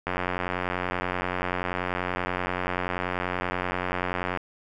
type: click train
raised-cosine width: 0.5 ms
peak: -12 dBFS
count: 390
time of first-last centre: 0.07-4.373 s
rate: 90.4 Hz
effects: none